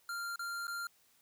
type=tone with dropouts; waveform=square; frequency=1391 Hz; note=F6; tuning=7 cents flat; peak=-38 dBFS; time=0.09-0.87 s; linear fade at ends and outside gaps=2 ms; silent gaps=0.359-0.393 / 0.67-0.679 s; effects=white hiss -69 dBFS RMS until 1.21 s